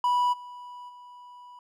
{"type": "tone with level steps", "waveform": "triangle", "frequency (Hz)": 982, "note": "B5", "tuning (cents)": -10, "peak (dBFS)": [-19, -38, -43], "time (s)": [0.04, 1.59], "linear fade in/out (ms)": 2, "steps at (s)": [0.32, 0.88], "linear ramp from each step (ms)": 20, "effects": []}